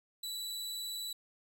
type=tone with vibrato; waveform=sawtooth; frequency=3951 Hz; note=B7; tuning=in tune; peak=-35 dBFS; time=0.23-1.13 s; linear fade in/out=5 ms; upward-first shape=sine; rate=20 Hz; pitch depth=13 cents each way; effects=none